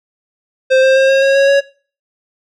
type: tone with pitch steps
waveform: square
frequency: 523.3 / 528.8 / 534.3 / 539.9 / 545.5 / 551.2 / 557 Hz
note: C5 / C5 / C5 / C#5 / C#5 / C#5 / C#5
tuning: 0 / +18 / +36 / -46 / -28 / -10 / +8 cents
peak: -8 dBFS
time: 0.7-1.61 s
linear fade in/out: 20 ms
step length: 130 ms
effects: noise-tail reverb RT60 0.4 s tail -20 dB re dry + low-pass 4000 Hz 12 dB/octave